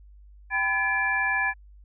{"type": "tone cluster", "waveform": "sine", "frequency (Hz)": [784, 998, 1712, 2357], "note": ["G5", "B5", "A6", "D7"], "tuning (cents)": [0, 18, -48, 6], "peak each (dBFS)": [-31, -32, -24, -29], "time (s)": [0.5, 1.54], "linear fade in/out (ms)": 50, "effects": ["added 50 Hz sine -47 dBFS peak until 1.84 s"]}